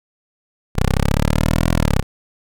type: linear two-way sweep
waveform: 10% pulse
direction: up then down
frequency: 30.98 to 42.66 to 30.98 Hz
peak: -6 dBFS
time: 0.75-2.03 s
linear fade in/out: 20 ms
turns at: 1.72 s
effects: none